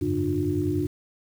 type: tone cluster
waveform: sine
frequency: 90.4 / 100.8 / 141 / 299.7 / 358 Hz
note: F#2 / G2 / C#3 / D4 / F4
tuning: -40 / +49 / +30 / +35 / +43 cents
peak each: -31 / -31 / -32 / -26 / -28 dBFS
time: 0.01-0.87 s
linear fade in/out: 10 ms
effects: 8-bit